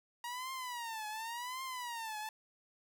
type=tone with vibrato; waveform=sawtooth; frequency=947 Hz; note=A#5; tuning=27 cents sharp; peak=-36 dBFS; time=0.24-2.29 s; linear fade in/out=2 ms; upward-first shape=triangle; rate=0.9 Hz; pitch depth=200 cents each way; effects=none